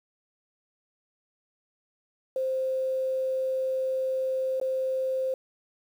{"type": "tone with dropouts", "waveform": "sine", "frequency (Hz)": 523.3, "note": "C5", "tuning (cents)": 0, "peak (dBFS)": -25, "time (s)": [2.36, 5.34], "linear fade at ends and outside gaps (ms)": 2, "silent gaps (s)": [4.6, 4.613], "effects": ["9-bit"]}